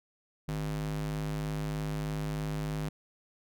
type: tone with high-pass filter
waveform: square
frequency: 51.6 Hz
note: G#1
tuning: 10 cents flat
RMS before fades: -34 dBFS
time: 0.48-2.89 s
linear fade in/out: 5 ms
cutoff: 110 Hz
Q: 5.2
effects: none